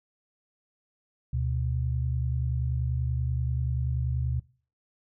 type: tone pair together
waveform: sine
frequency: 73.9 / 124.28 Hz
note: D2 / B2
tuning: +11 / +11 cents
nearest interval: major sixth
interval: 900 cents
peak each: -28 dBFS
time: 1.33-4.4 s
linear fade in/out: 5 ms
effects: noise-tail reverb RT60 0.4 s tail -21 dB re dry